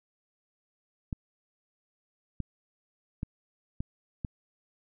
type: clicks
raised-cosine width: 5 ms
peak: -20 dBFS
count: 5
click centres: 1.128 / 2.403 / 3.231 / 3.805 / 4.248 s
effects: none